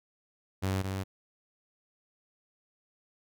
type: tone pair in turn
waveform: sawtooth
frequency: 95.5 / 95.91 Hz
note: G2 / G2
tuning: -45 / -37 cents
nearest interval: unison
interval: 8 cents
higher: second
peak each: -24 / -28 dBFS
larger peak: first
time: 0.62-0.83 / 0.83-1.04 s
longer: neither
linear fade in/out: 20 ms
effects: none